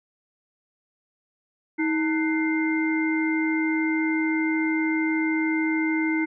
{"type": "harmonic tone with a mistuned harmonic", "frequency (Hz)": 299.7, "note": "D4", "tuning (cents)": 35, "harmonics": [1, 3, 5, 7], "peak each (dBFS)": [-22, -35, -35, -28], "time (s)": [1.78, 6.26], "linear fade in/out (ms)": 20, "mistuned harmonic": 1, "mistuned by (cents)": 100, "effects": []}